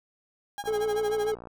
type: tone with tremolo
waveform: 35% pulse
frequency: 814 Hz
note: G#5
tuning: 35 cents flat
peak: -29 dBFS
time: 0.58-1.32 s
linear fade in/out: 0 ms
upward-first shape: sine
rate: 13 Hz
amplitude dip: 95%
type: click train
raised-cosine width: 1 ms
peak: -29 dBFS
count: 50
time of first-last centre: 0.64-1.472 s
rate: 58.9 Hz
type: tone with vibrato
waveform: triangle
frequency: 427.9 Hz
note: A4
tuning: 48 cents flat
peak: -23 dBFS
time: 0.67-1.35 s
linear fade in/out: 10 ms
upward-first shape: sine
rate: 6.8 Hz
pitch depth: 41 cents each way
effects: none